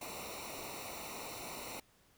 pink noise with comb filter, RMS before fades -45 dBFS, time 0.01-1.8 s, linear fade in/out 5 ms, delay 0.61 ms, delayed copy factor -0.85, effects pink hiss -68 dBFS RMS until 2.17 s

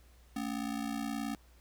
square ring-modulated tone, 250 Hz, B3, 21 cents sharp, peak -32 dBFS, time 0.36-1.35 s, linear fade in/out 2 ms, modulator 29.5 Hz, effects added 60 Hz sine -58 dBFS peak until 1.6 s + pink hiss -66 dBFS RMS until 1.6 s

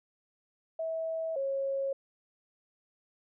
sine tone pair in turn, 649 / 545.7 Hz, E5 / C#5, -27 / -27 cents, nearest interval minor third, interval 300 cents, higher first, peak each -31 / -29 dBFS, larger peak second, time 0.79-1.36 / 1.36-1.93 s, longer neither, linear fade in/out 5 ms, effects none

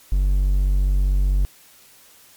triangle tone, 47.68 Hz, G1, 47 cents flat, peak -13 dBFS, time 0.12-1.45 s, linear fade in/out 0 ms, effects white hiss -50 dBFS RMS until 2.36 s + MP3 96 kbps

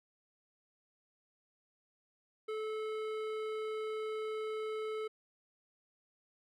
sine tone with hard clipping, 434.2 Hz, A4, 23 cents flat, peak -38 dBFS, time 2.48-5.08 s, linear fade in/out 10 ms, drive 13 dB, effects none

